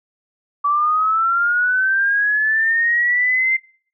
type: linear sweep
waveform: sine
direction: up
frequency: 1146 to 2093 Hz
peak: -14 dBFS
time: 0.64-3.57 s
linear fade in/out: 10 ms
effects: noise-tail reverb RT60 0.5 s tail -25 dB re dry